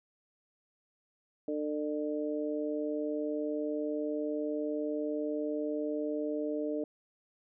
harmonic tone, 150 Hz, D3, 37 cents sharp, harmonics 2 / 3 / 4, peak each -34 / -36 / -37 dBFS, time 1.48-6.84 s, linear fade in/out 2 ms, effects none

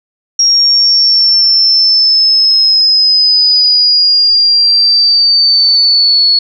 sine linear sweep, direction down, 5600 to 4380 Hz, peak -5 dBFS, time 0.39-6.39 s, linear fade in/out 5 ms, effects none

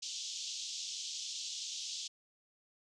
white band-pass noise, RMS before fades -42 dBFS, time 0.02-2.08 s, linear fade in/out 10 ms, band 3000 to 6900 Hz, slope 48 dB/octave, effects none

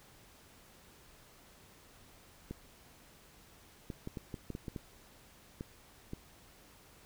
clicks, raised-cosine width 3 ms, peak -27 dBFS, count 11, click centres 2.51 / 3.902 / 4.074 / 4.172 / 4.342 / 4.503 / 4.551 / 4.682 / 4.762 / 5.609 / 6.134 s, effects pink hiss -60 dBFS RMS until 7.05 s

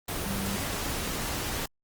sine tone in noise, 196 Hz, G3, in tune, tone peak -33 dBFS, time 0.25-0.56 s, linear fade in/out 5 ms, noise pink, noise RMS -32 dBFS, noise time 0.08-1.66 s, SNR -4 dB, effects Opus 24 kbps

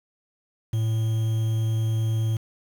triangle tone with quantisation, 111.3 Hz, A2, 20 cents sharp, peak -19 dBFS, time 0.73-2.37 s, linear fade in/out 5 ms, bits 7, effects none

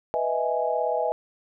sine chord, E major seventh, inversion second, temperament equal, 493.9 / 622.3 / 659.3 / 830.6 Hz, B4 / D#5 / E5 / G#5, 0 / 0 / 0 / 0 cents, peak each -28 dBFS, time 0.14-1.12 s, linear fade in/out 0 ms, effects none

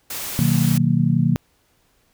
white noise, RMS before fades -29 dBFS, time 0.1-0.78 s, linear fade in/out 5 ms
sine chord, B major seventh, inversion none, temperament just, 123.47 / 154.34 / 185.21 / 231.5 Hz, B2 / D#3 / F#3 / A#3, 0 / -14 / +2 / -12 cents, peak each -21 / -18 / -22 / -21 dBFS, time 0.39-1.36 s, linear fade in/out 0 ms
effects pink hiss -62 dBFS RMS until 2.13 s

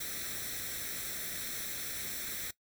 white noise with comb filter, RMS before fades -39 dBFS, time 0-2.51 s, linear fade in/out 5 ms, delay 0.52 ms, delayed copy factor +0.7, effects noise-tail reverb RT60 0.1 s tail -18 dB re dry

